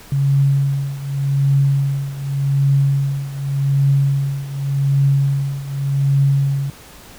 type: tone with tremolo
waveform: sine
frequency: 138.59 Hz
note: C#3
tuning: in tune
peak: -10 dBFS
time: 0.12-6.7 s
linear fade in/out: 2 ms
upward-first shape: triangle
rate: 0.86 Hz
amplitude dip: 85%
effects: pink hiss -41 dBFS RMS until 7.18 s